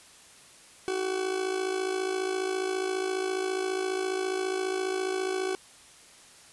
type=tone with amplitude modulation; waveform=40% pulse; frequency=376.7 Hz; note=F#4; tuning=31 cents sharp; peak=-24 dBFS; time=0.88-5.55 s; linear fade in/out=0 ms; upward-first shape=sine; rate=54.7 Hz; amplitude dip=65%; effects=white hiss -53 dBFS RMS until 6.52 s + resampled to 24000 Hz